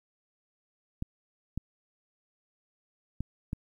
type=clicks; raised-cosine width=5 ms; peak=-20 dBFS; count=4; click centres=1.024 / 1.576 / 3.206 / 3.531 s; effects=10-bit